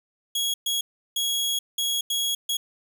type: tone bursts at uneven times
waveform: sawtooth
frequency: 3322 Hz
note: G#7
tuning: in tune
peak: -20 dBFS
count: 6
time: 0.35-0.54 / 0.66-0.81 / 1.16-1.59 / 1.78-2.01 / 2.1-2.35 / 2.49-2.57 s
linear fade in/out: 5 ms
effects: none